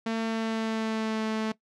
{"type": "tone with pitch glide", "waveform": "sawtooth", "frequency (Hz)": [225.5, 219], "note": ["A3", "A3"], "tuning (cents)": [43, -8], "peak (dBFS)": -23, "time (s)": [0.06, 1.52], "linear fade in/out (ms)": 5, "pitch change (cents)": -51, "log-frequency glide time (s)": [0.18, 1.23], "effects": ["noise-tail reverb RT60 0.1 s tail -18 dB re dry", "low-pass 5000 Hz 12 dB/octave"]}